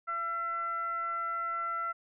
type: tone with frequency modulation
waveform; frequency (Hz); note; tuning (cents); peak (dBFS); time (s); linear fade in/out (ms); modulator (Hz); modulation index
sine; 1349; E6; +40; -31; 0.07-1.93; 20; 672; 0.41
effects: none